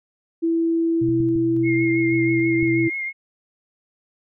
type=tone; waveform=sine; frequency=331 Hz; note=E4; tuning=7 cents sharp; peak=-17 dBFS; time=0.42-2.9 s; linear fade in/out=20 ms
type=tone with tremolo; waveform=sine; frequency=125.5 Hz; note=B2; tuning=28 cents sharp; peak=-24 dBFS; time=1.01-2.88 s; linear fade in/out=10 ms; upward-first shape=square; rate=1.8 Hz; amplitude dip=25%
type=clicks; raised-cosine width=5 ms; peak=-20 dBFS; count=4; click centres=1.089 / 1.204 / 1.359 / 2.629 s
type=tone with vibrato; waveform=sine; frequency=2140 Hz; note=C7; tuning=38 cents sharp; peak=-24 dBFS; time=1.63-3.13 s; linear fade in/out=50 ms; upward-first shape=triangle; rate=6.2 Hz; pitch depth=36 cents each way
effects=none